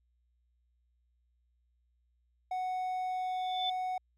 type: tone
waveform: triangle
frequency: 740 Hz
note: F#5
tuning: in tune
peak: -30 dBFS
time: 2.51-3.98 s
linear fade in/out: 5 ms
type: tone with exponential growth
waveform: sine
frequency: 3520 Hz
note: A7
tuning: in tune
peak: -30 dBFS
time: 3.1-3.7 s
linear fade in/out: 5 ms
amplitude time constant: 130 ms
effects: added 60 Hz sine -70 dBFS peak until 4.17 s